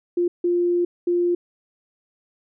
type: tone bursts at uneven times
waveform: sine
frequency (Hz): 350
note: F4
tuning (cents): +4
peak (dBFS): -17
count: 3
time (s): 0.17-0.28 / 0.44-0.85 / 1.07-1.35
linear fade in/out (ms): 5
effects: none